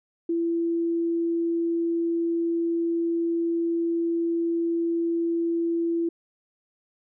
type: tone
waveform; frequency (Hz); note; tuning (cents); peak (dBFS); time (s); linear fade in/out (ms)
sine; 336; E4; +33; -22; 0.29-6.09; 5
effects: none